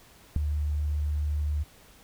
sine tone with ADSR envelope, 74.4 Hz, D2, 23 cents sharp, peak -16 dBFS, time 0.36-1.64 s, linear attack 3 ms, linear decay 3 ms, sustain -9 dB, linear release 19 ms, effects pink hiss -55 dBFS RMS until 2.03 s

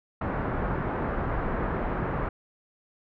pink low-pass noise, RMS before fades -29 dBFS, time 0.21-2.29 s, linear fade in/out 5 ms, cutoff 1600 Hz, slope 24 dB/octave, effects none

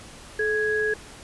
sine tone pair together, 429.9 / 1661.2 Hz, A4 / G#6, -40 / 0 cents, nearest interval octave + major seventh, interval 2340 cents, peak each -24 dBFS, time 0.39-0.94 s, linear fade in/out 5 ms, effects pink hiss -44 dBFS RMS until 1.23 s + resampled to 24000 Hz

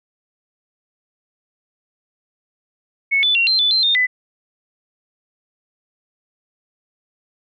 sine tone with pitch steps, 2204 / 3489 / 2747 / 4132 / 3489 / 4120 / 3650 / 2002 Hz, C#7 / A7 / F7 / C8 / A7 / C8 / A#7 / B6, -11 / -15 / -29 / -22 / -15 / -28 / -37 / +23 cents, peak -13 dBFS, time 3.11-4.07 s, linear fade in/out 20 ms, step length 120 ms, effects none

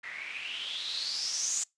blue noise with low-pass filter sweep, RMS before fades -35 dBFS, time 0.03-1.64 s, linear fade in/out 10 ms, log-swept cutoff 1900 to 7200 Hz, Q 7.8, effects noise-tail reverb RT60 0.2 s tail -25 dB re dry + resampled to 22050 Hz

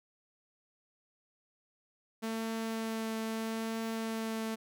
sawtooth tone with vibrato, 223.6 Hz, A3, 28 cents sharp, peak -30 dBFS, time 2.22-4.56 s, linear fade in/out 20 ms, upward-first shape triangle, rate 0.78 Hz, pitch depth 12 cents each way, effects none

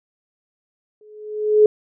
sine tone with exponential growth, 424.8 Hz, G#4, 39 cents sharp, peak -6 dBFS, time 1.01-1.66 s, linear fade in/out 2 ms, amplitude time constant 140 ms, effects none

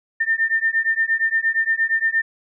sine beating tone pair, 1800 / 1808.6 Hz, A6 / A6, +39 / +47 cents, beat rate 8.6 Hz, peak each -20 dBFS, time 0.2-2.22 s, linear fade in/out 10 ms, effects none

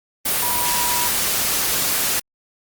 sine tone in noise, 970 Hz, B5, 31 cents flat, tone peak -24 dBFS, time 0.42-1.08 s, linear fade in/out 10 ms, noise white, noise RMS -20 dBFS, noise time 0.25-2.2 s, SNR -7 dB, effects Opus 32 kbps

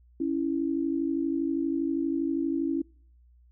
sine tone pair together, 277.5 / 330 Hz, C#4 / E4, +2 / +2 cents, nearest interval minor third, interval 300 cents, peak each -28 dBFS, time 0.2-2.82 s, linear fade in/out 5 ms, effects noise-tail reverb RT60 0.5 s tail -26 dB re dry + added 60 Hz sine -55 dBFS peak until 3.51 s

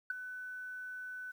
sine tone with ADSR envelope, 1500 Hz, F#6, 23 cents sharp, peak -29 dBFS, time 0.1-1.32 s, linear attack 4 ms, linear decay 14 ms, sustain -12 dB, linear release 14 ms, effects tanh soft clip ceiling -25 dBFS + 11-bit

